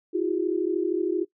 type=tone cluster; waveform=sine; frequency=327.1 / 360.1 / 404.3 Hz; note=E4 / F#4 / G#4; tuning=-13 / -47 / -46 cents; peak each=-27 / -25 / -30 dBFS; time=0.13-1.25 s; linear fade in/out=20 ms; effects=noise-tail reverb RT60 0.1 s tail -20 dB re dry